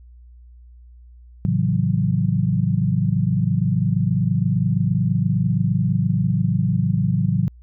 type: chord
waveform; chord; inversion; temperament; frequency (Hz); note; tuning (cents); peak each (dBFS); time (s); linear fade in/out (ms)
sine; F# minor seventh; first; equal with one note detuned; 110 / 136.21 / 164.81 / 185; A2 / C#3 / E3 / F#3; 0 / -30 / 0 / 0; -22; 1.45-7.48; 0
effects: added 60 Hz sine -42 dBFS peak until 7.62 s